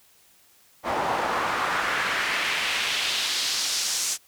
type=noise with band-pass filter sweep; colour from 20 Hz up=pink; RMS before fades=-26 dBFS; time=0.83-4.18 s; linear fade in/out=50 ms; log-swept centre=740 to 7100 Hz; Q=1.6; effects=white hiss -58 dBFS RMS until 4.27 s